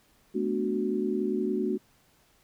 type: chord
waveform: sine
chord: B minor seventh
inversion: third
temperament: equal with one note detuned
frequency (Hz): 216.2 / 246.9 / 293.7 / 370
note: A3 / B3 / D4 / F#4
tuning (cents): -30 / 0 / 0 / 0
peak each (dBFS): -31 / -33 / -33 / -29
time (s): 0.34-1.78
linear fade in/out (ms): 20
effects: pink hiss -64 dBFS RMS until 2.43 s